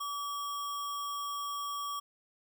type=tone with sample-and-hold; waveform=sine; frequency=1150 Hz; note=D6; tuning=37 cents flat; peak=-34 dBFS; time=0-2 s; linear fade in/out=10 ms; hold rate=4410 Hz; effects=none